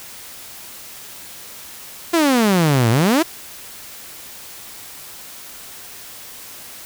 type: exponential two-way sweep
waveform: sawtooth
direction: down then up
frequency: 349.2 to 108.9 to 349.2 Hz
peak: -9 dBFS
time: 2.13-3.23 s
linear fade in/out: 10 ms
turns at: 2.9 s
effects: white hiss -37 dBFS RMS until 6.85 s